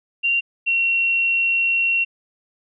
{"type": "tone pair in turn", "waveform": "sine", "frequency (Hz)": [2766, 2733], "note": ["F7", "F7"], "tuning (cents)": [-17, -38], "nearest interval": "unison", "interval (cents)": 21, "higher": "first", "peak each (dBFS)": -16, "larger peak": "neither", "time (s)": [[0.23, 0.41], [0.66, 2.05]], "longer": "second", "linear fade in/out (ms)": 20, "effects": []}